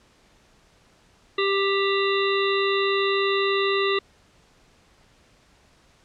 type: harmonic tone with a mistuned harmonic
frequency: 394 Hz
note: G4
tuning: 9 cents sharp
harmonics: 1 / 3 / 5 / 7 / 9 / 10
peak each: -22 / -27 / -29 / -30 / -32 / -32 dBFS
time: 1.38-3.99 s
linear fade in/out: 5 ms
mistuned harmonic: 9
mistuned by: +27 cents
effects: pink hiss -58 dBFS RMS until 6.04 s + low-pass 7000 Hz 12 dB/octave